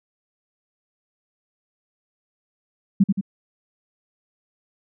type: tone with echo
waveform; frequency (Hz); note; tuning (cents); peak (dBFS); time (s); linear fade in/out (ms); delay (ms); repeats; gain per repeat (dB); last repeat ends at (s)
sine; 196; G3; 0; -10; 3-3.04; 10; 86; 2; -5; 3.212
effects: none